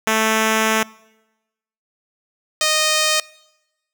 5% pulse tone pair in turn, 220 / 619.2 Hz, A3 / D#5, 0 / -9 cents, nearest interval octave + tritone, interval 1791 cents, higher second, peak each -4 dBFS, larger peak neither, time 0.07-0.83 / 2.61-3.2 s, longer first, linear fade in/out 2 ms, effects noise-tail reverb RT60 1.0 s tail -24 dB re dry

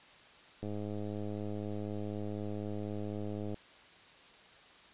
click train, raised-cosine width 2 ms, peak -27 dBFS, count 304, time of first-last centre 0.63-3.543 s, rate 104 Hz, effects white hiss -57 dBFS RMS until 4.93 s + resampled to 8000 Hz

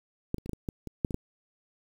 clicks, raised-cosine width 3 ms, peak -15 / -28 / -29 / -19 / -23 / -19 / -25 / -12 / -22 / -16 dBFS, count 10, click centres 0.344 / 0.383 / 0.46 / 0.494 / 0.533 / 0.688 / 0.873 / 1.048 / 1.108 / 1.144 s, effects 8-bit

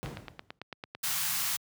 brown noise with exponential decay, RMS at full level -30 dBFS, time 0.03-0.59 s, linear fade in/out 0 ms, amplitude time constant 120 ms
click train, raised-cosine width 0.3 ms, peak -23 dBFS, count 9, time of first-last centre 0.06-0.95 s, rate 8.99 Hz
white band-stop noise, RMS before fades -31 dBFS, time 1.03-1.57 s, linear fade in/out 10 ms, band 180 to 830 Hz, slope 24 dB/octave
effects high-pass 100 Hz 12 dB/octave

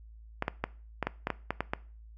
clicks, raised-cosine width 0.5 ms, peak -14 dBFS, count 10, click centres 0.424 / 0.481 / 0.64 / 1.027 / 1.07 / 1.271 / 1.303 / 1.506 / 1.606 / 1.735 s, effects noise-tail reverb RT60 0.4 s tail -20 dB re dry + added 55 Hz sine -48 dBFS peak until 2.17 s

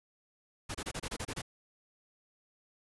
pink noise bursts, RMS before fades -38 dBFS, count 9, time 0.69-1.419 s, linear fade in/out 10 ms, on 57 ms, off 27 ms, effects resampled to 24000 Hz

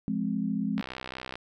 sine chord, F minor, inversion none, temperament just, 174.61 / 209.5 / 261.9 Hz, F3 / Ab3 / C4, 0 / +15 / +2 cents, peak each -33 / -29 / -32 dBFS, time 0.08-0.81 s, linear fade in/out 0 ms
click train, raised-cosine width 0.3 ms, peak -20 dBFS, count 38, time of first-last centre 0.78-1.355 s, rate 64.3 Hz
effects none

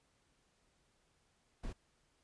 brown noise, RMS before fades -42 dBFS, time 1.63-1.73 s, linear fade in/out 10 ms, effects pink hiss -75 dBFS RMS until 2.23 s + resampled to 22050 Hz

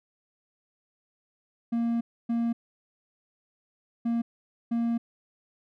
triangle tone bursts at uneven times, 233.1 Hz, A#3, in tune, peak -22 dBFS, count 4, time 1.72-2.01 / 2.29-2.53 / 4.05-4.22 / 4.71-4.98 s, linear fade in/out 10 ms, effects none

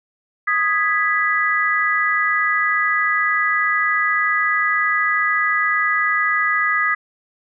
sine chord, G# minor, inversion second, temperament equal, 1244.5 / 1661.2 / 1975.5 Hz, D#6 / G#6 / B6, 0 / 0 / 0 cents, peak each -20 / -21 / -19 dBFS, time 0.47-6.95 s, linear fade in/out 10 ms, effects none

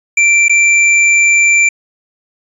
square tone with dropouts, 2350 Hz, D7, 1 cent sharp, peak -7 dBFS, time 0.17-1.69 s, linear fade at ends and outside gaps 5 ms, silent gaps 0.483-0.495 s, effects resampled to 22050 Hz

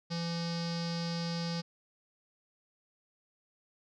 square tone with low-pass filter, 169.1 Hz, E3, 44 cents sharp, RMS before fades -35 dBFS, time 0.1-1.62 s, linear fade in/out 20 ms, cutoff 4900 Hz, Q 7.2, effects none

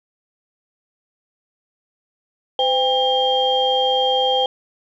sine tone cluster, 512 / 799 / 3202 Hz, C5 / G5 / G7, -38 / +33 / +36 cents, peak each -19 dBFS, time 2.59-4.46 s, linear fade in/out 2 ms, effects tanh soft clip ceiling -6 dBFS

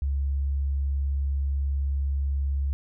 sine tone, 69.3 Hz, C#2, in tune, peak -23 dBFS, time 0.02-2.73 s, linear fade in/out 0 ms, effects none

